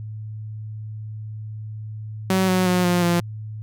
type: tone with pitch steps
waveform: sawtooth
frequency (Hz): 188.7 / 184.6 / 180.6 / 176.67 / 172.84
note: F#3 / F#3 / F#3 / F3 / F3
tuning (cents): +34 / -4 / -42 / +20 / -18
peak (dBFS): -13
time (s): 2.3-3.2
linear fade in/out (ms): 2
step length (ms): 180
effects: added 108 Hz sine -30 dBFS peak until 3.62 s